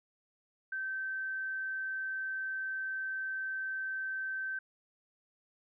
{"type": "tone", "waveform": "sine", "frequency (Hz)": 1548, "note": "G6", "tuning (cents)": -22, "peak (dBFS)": -34, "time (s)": [0.72, 4.59], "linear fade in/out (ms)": 5, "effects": []}